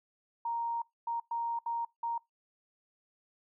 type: tone bursts at uneven times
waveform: sine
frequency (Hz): 932.3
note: A#5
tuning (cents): 0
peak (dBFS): -31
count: 5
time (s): 0.45-0.82 / 1.07-1.2 / 1.31-1.59 / 1.66-1.85 / 2.03-2.18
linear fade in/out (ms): 5
effects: noise-tail reverb RT60 0.2 s tail -25 dB re dry